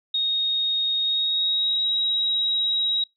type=tone with pitch glide; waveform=sine; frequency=3729 to 3829 Hz; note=A#7 to A#7; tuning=0 to +46 cents; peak=-20 dBFS; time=0.14-3.04 s; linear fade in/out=5 ms; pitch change=+46 cents; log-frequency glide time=1.01-1.85 s; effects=noise-tail reverb RT60 0.2 s tail -25 dB re dry